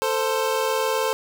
25% pulse tone pair together, 444 / 523.3 Hz, A4 / C5, +16 / 0 cents, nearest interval minor third, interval 284 cents, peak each -20 dBFS, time 0.02-1.13 s, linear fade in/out 0 ms, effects none

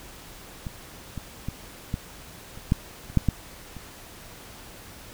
clicks, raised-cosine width 5 ms, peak -20 / -20 / -17 / -14 / -30 / -7 / -27 / -6 / -8 / -27 dBFS, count 10, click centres 0.668 / 1.177 / 1.486 / 1.941 / 2.575 / 2.721 / 3.1 / 3.173 / 3.287 / 3.767 s, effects pink hiss -45 dBFS RMS until 5.13 s

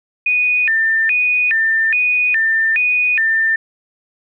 sine tone with vibrato, 2107 Hz, C7, 12 cents sharp, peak -12 dBFS, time 0.26-3.56 s, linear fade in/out 5 ms, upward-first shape square, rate 1.2 Hz, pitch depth 280 cents each way, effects none

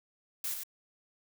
blue noise with echo, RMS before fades -35 dBFS, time 0.44-0.54 s, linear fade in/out 2 ms, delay 95 ms, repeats 1, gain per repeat -5 dB, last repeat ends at 0.635 s, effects none

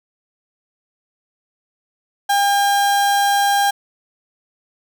35% pulse tone, 804 Hz, G5, 44 cents sharp, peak -12 dBFS, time 2.29-3.71 s, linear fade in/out 10 ms, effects none

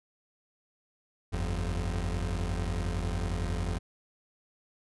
30% pulse tone pair together, 48.59 / 86.2 Hz, G1 / F2, -15 / -22 cents, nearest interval minor seventh, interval 993 cents, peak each -29 / -30 dBFS, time 1.32-3.79 s, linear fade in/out 20 ms, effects resampled to 24000 Hz

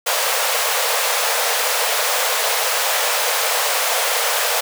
pink high-pass noise, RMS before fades -19 dBFS, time 0.06-4.61 s, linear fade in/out 10 ms, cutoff 460 Hz, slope 96 dB/octave, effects none

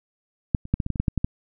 clicks, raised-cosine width 5 ms, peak -6 / -24 / -7 / -12 / -15 / -12 / -17 / -10 / -8 / -10 / -9 dBFS, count 11, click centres 0.548 / 0.654 / 0.74 / 0.802 / 0.864 / 0.903 / 0.958 / 1 / 1.082 / 1.177 / 1.245 s, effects none

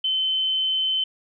sine tone, 3066 Hz, G7, 39 cents flat, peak -20 dBFS, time 0.04-1.04 s, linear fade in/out 5 ms, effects none

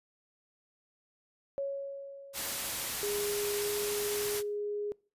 sine tone with exponential decay, 554.4 Hz, C#5, in tune, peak -30 dBFS, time 1.58-3.29 s, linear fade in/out 0 ms, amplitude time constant 370 ms
white noise, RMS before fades -35 dBFS, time 2.33-4.43 s, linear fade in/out 50 ms
sine tone with pitch glide, 411.4 to 413.8 Hz, G#4 to G#4, -16 to -6 cents, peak -32 dBFS, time 3.03-4.92 s, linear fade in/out 0 ms, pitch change +10 cents, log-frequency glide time 3.6-3.72 s
effects noise-tail reverb RT60 0.4 s tail -24 dB re dry + resampled to 32000 Hz

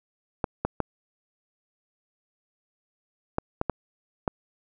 clicks, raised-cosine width 1 ms, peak -10 dBFS, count 7, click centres 0.442 / 0.65 / 0.803 / 3.384 / 3.614 / 3.697 / 4.278 s, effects none

